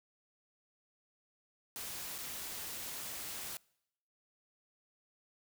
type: noise with dropouts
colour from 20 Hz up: white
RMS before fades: -43 dBFS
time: 1.76-3.57 s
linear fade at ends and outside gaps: 0 ms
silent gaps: 2.181-2.186 s
effects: noise-tail reverb RT60 0.8 s tail -25 dB re dry